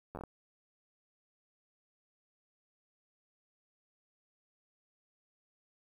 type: slowing click train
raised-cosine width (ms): 1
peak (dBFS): -29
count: 6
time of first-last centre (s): 0.15-0.237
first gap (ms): 10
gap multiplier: 1.28
effects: 10-bit